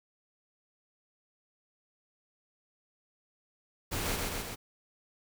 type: noise with echo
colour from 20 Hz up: pink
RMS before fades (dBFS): -34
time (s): 3.91-4.17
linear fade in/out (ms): 20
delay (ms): 130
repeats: 3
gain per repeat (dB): -2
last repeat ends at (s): 4.56
effects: none